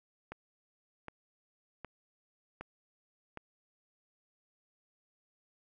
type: click train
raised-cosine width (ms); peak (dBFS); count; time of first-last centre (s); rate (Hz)
0.5; -27; 5; 0.32-3.373; 1.31
effects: none